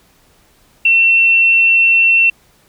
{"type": "tone", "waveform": "sine", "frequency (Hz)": 2703, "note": "E7", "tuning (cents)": 43, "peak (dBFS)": -7, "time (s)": [0.85, 2.3], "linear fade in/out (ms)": 5, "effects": ["pink hiss -52 dBFS RMS until 2.68 s"]}